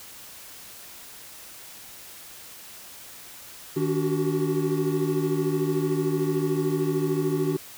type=tone cluster; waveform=triangle; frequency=155.5 / 287.7 / 369 / 382.4 Hz; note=D#3 / D4 / F#4 / G4; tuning=-1 / -36 / -5 / -43 cents; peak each=-26 dBFS; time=3.76-7.57 s; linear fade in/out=10 ms; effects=white hiss -44 dBFS RMS until 7.77 s